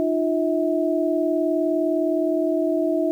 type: tone cluster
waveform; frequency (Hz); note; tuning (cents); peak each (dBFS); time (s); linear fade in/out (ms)
sine; 306.3 / 345.9 / 645; D#4 / F4 / E5; -27 / -17 / -38; -23; 0-3.11; 0
effects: 9-bit